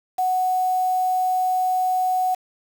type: tone with quantisation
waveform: sine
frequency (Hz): 740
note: F#5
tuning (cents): 0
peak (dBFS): -18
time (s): 0.18-2.35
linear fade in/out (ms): 10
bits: 6
effects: none